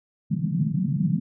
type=band-pass noise; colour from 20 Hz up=white; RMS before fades=-24 dBFS; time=0.3-1.2 s; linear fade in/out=10 ms; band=140 to 200 Hz; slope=48 dB/octave; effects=none